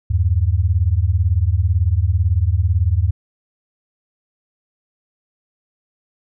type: beating tone pair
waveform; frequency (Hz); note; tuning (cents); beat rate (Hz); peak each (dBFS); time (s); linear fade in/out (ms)
sine; 79.6 / 97.6; D#2 / G2; +40 / -7; 18; -16; 0.1-3.11; 10
effects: none